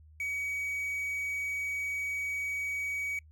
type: tone with quantisation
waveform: triangle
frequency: 2263 Hz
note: C#7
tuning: 35 cents sharp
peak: -30 dBFS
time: 0.2-3.19 s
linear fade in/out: 2 ms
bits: 9
effects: noise-tail reverb RT60 0.1 s tail -25 dB re dry + added 77 Hz sine -53 dBFS peak until 3.31 s